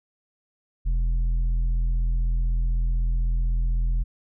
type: tone with tanh clipping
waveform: triangle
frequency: 42 Hz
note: E1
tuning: 33 cents sharp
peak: -21 dBFS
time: 0.85-4.04 s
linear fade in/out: 20 ms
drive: 10 dB
effects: none